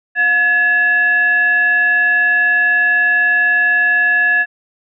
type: tone with frequency modulation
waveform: sine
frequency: 1700 Hz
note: G#6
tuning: 40 cents sharp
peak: -10 dBFS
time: 0.15-4.46 s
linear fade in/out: 50 ms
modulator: 988 Hz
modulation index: 0.36
effects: none